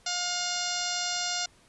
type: harmonic tone with a mistuned harmonic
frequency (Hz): 711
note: F5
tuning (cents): +31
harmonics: 1 / 2 / 3 / 4 / 5 / 6 / 7 / 8 / 9 / 10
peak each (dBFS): -37 / -37 / -41 / -39 / -38 / -36 / -37 / -35 / -40 / -39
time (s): 0.06-1.46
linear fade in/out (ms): 5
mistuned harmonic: 10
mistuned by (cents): +56
effects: pink hiss -60 dBFS RMS until 1.68 s + resampled to 24000 Hz